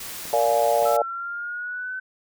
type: noise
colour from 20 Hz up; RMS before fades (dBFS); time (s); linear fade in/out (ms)
white; -35; 0-0.97; 5
type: clicks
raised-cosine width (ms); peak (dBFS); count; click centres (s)
1; -25; 2; 0.254 / 0.826
type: chord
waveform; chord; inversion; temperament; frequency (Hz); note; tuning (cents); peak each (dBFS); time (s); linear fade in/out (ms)
sine; Bb dominant seventh; none; just; 466.2 / 582.7 / 699.2 / 839.1; Bb4 / D5 / F5 / Ab5; 0 / -14 / +2 / +18; -25 / -21 / -22 / -25; 0.33-1.02; 2
type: exponential sweep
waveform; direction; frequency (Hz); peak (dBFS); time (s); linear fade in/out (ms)
sine; up; 1318.5 to 1524; -28; 0.85-2; 10
effects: none